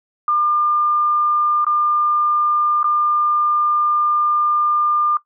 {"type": "tone with dropouts", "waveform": "sine", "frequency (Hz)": 1200, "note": "D6", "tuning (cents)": 37, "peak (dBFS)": -14, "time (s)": [0.28, 5.17], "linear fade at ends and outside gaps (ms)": 2, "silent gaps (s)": [[1.646, 1.666], [2.83, 2.842]], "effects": ["noise-tail reverb RT60 0.1 s tail -17 dB re dry"]}